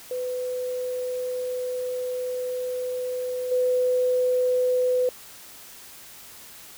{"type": "tone with level steps", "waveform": "sine", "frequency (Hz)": 502, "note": "B4", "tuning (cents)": 28, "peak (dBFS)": [-26, -19], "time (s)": [0.11, 5.09], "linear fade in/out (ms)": 2, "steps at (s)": 3.51, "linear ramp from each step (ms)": 10, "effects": ["white hiss -45 dBFS RMS until 6.77 s"]}